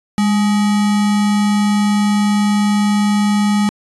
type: tone with sample-and-hold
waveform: sine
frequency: 205.1 Hz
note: G#3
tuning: 21 cents flat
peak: -11 dBFS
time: 0.18-3.69 s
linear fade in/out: 0 ms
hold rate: 1050 Hz
effects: resampled to 24000 Hz